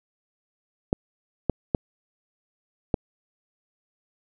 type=clicks; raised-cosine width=2 ms; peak=-7 dBFS; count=4; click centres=0.929 / 1.497 / 1.748 / 2.942 s; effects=none